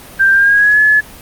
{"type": "tone with pitch glide", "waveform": "sine", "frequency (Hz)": [1579, 1712], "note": ["G6", "A6"], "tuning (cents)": [12, -48], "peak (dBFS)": -6, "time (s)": [0.19, 1.01], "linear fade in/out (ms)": 20, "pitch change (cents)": 140, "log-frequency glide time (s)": [0.33, 0.8], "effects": ["pink hiss -35 dBFS RMS until 1.21 s", "Opus 32 kbps"]}